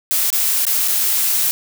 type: noise with dropouts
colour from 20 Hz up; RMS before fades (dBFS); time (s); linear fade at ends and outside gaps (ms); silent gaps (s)
blue; -17; 0.11-1.51; 0; 0.303-0.328 / 0.652-0.667 / 0.877-0.882
effects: none